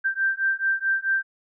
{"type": "beating tone pair", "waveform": "sine", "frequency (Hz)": [1568, 1572.6], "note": ["G6", "G6"], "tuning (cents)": [0, 5], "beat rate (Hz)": 4.6, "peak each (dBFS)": -24, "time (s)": [0.04, 1.23], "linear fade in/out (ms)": 20, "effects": []}